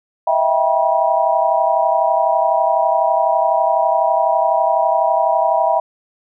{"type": "tone cluster", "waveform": "sine", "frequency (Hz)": [639, 671, 783, 965], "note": ["D#5", "E5", "G5", "B5"], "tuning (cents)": [46, 31, -2, -40], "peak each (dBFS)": -18, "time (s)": [0.27, 5.8], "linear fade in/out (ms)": 5, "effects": []}